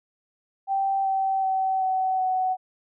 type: tone with pitch steps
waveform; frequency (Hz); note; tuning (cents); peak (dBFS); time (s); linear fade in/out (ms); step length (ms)
sine; 780 / 771.5 / 763.1 / 754.7 / 746.5; G5 / G5 / G5 / F#5 / F#5; -9 / -28 / -47 / +34 / +15; -21; 0.67-2.57; 50; 380
effects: none